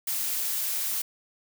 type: noise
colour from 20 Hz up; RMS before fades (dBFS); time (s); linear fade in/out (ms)
blue; -29; 0.07-1.02; 5
effects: none